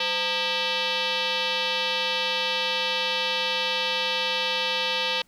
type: tone with frequency modulation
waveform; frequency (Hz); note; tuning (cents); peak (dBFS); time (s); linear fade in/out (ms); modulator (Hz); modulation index
sine; 198.7; G3; +24; -22; 0-5.22; 5; 712; 5.7
effects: tanh soft clip ceiling -18 dBFS + pink hiss -62 dBFS RMS until 5.27 s